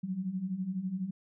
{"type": "beating tone pair", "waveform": "sine", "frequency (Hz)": [178.4, 190.4], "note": ["F3", "F#3"], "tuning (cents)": [37, 50], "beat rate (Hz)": 12, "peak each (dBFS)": [-38, -33], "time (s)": [0.03, 1.11], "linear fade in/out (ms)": 10, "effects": []}